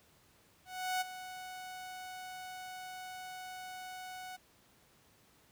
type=tone with ADSR envelope; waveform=sawtooth; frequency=740 Hz; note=F#5; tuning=in tune; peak=-27 dBFS; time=0.65-4.37 s; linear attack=360 ms; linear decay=20 ms; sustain=-13 dB; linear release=17 ms; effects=pink hiss -66 dBFS RMS until 5.51 s + high-pass 60 Hz 12 dB/octave